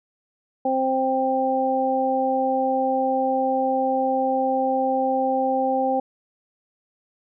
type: harmonic tone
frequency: 262.9 Hz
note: C4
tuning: 8 cents sharp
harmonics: 1 / 2 / 3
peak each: -26 / -23 / -22 dBFS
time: 0.65-6 s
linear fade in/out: 5 ms
effects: none